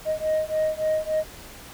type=beating tone pair; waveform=sine; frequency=622.3 / 625.8 Hz; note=D#5 / D#5; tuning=0 / +10 cents; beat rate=3.5 Hz; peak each=-23 dBFS; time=0.05-1.24 s; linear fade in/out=50 ms; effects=tanh soft clip ceiling -18 dBFS + pink hiss -43 dBFS RMS until 1.73 s